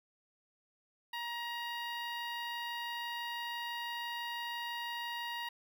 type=tone with notch filter; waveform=15% pulse; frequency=946 Hz; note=A#5; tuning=25 cents sharp; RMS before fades=-40 dBFS; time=1.13-5.49 s; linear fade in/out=5 ms; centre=8500 Hz; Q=0.68; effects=none